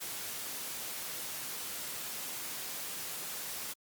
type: noise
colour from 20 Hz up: white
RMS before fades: -40 dBFS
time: 0-3.74 s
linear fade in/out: 20 ms
effects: high-pass 100 Hz 12 dB/octave + Opus 48 kbps